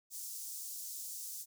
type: high-pass noise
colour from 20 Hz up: pink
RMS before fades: -44 dBFS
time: 0.1-1.46 s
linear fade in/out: 50 ms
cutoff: 6000 Hz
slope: 24 dB/octave
effects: none